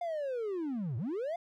triangle linear two-way sweep, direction down then up, 709 to 103.8 to 709 Hz, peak -30 dBFS, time 0.01-1.36 s, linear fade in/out 5 ms, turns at 0.97 s, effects tanh soft clip ceiling -26 dBFS

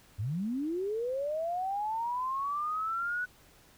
sine linear sweep, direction up, 88.9 to 1489 Hz, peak -30 dBFS, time 0.18-3.26 s, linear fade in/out 20 ms, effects pink hiss -60 dBFS RMS until 3.77 s

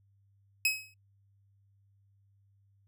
sawtooth tone with exponential decay, 2554 Hz, D#7, 45 cents sharp, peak -19 dBFS, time 0.65-0.94 s, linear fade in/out 2 ms, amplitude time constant 61 ms, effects noise-tail reverb RT60 0.1 s tail -25 dB re dry + added 99 Hz sine -64 dBFS peak until 2.87 s

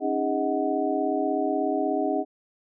sine tone cluster, 275.5 / 312 / 406.8 / 632 / 740 Hz, C#4 / D#4 / G#4 / D#5 / F#5, -11 / +5 / -36 / +27 / 0 cents, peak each -29 dBFS, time 0-2.25 s, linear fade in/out 50 ms, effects none

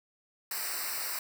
white noise with comb filter, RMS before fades -35 dBFS, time 0.51-1.19 s, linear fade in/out 2 ms, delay 0.3 ms, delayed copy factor -1, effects none

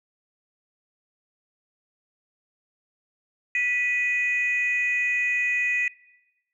sine tone pair together, 1965.8 / 2489 Hz, B6 / D#7, -9 / 0 cents, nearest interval major third, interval 409 cents, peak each -23 dBFS, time 3.55-5.88 s, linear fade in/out 2 ms, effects noise-tail reverb RT60 1.0 s tail -21 dB re dry + tanh soft clip ceiling -15 dBFS

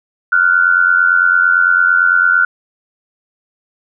sine tone pair together, 1400 / 1488.9 Hz, F6 / F#6, +4 / +10 cents, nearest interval minor second, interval 106 cents, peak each -11 dBFS, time 0.32-2.45 s, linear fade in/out 5 ms, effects none

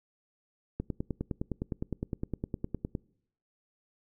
click train, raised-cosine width 3 ms, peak -19 dBFS, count 22, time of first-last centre 0.8-2.952 s, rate 9.76 Hz, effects noise-tail reverb RT60 0.7 s tail -25 dB re dry

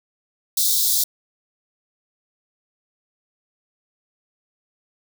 white high-pass noise, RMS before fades -19 dBFS, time 0.57-1.04 s, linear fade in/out 5 ms, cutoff 3500 Hz, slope 96 dB/octave, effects none

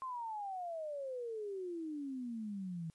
sine exponential sweep, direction down, 1064 to 159.3 Hz, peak -39 dBFS, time 0.02-2.9 s, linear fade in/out 0 ms, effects white hiss -74 dBFS RMS until 2.94 s + resampled to 24000 Hz

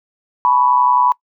sine tone with amplitude modulation, 987.8 Hz, B5, in tune, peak -7 dBFS, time 0.45-1.12 s, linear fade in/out 0 ms, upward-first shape sine, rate 131 Hz, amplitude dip 75%, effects noise-tail reverb RT60 0.1 s tail -22 dB re dry

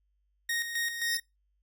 sawtooth tone with tremolo, 1864.7 Hz, A#6, in tune, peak -25 dBFS, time 0.49-1.2 s, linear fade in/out 5 ms, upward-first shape square, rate 3.8 Hz, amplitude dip 55%
sawtooth tone with exponential growth, 5270 Hz, E8, 1 cent flat, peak -25 dBFS, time 0.86-1.17 s, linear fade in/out 1 ms, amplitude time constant 66 ms
effects noise-tail reverb RT60 0.2 s tail -25 dB re dry + added 50 Hz sine -70 dBFS peak until 1.62 s

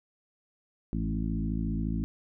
harmonic tone with a mistuned harmonic, 54.3 Hz, A1, 22 cents flat, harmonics 1 / 2 / 3 / 4 / 5 / 6, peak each -32 / -37 / -34 / -34 / -37 / -42 dBFS, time 0.93-2.04 s, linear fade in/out 0 ms, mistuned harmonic 3, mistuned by +33 cents, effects none

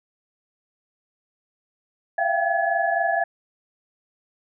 sine tone cluster, 670 / 694 / 780 / 1700 Hz, E5 / F5 / G5 / G#6, +28 / -11 / -9 / +40 cents, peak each -25 dBFS, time 2.18-3.24 s, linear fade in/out 5 ms, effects none

